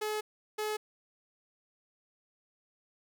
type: tone pair in turn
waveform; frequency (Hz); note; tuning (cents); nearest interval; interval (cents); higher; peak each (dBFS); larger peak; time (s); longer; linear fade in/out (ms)
sawtooth; 426.4 / 426.4; G#4 / G#4; +46 / +46; unison; 0; neither; -28; neither; 0.01-0.21 / 0.58-0.77; first; 10
effects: none